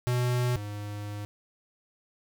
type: tone pair in turn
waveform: square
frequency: 123.47 / 103.44 Hz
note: B2 / G#2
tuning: 0 / -6 cents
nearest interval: minor third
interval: 306 cents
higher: first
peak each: -25 / -35 dBFS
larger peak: first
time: 0.07-0.56 / 0.56-1.25 s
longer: second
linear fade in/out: 0 ms
effects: none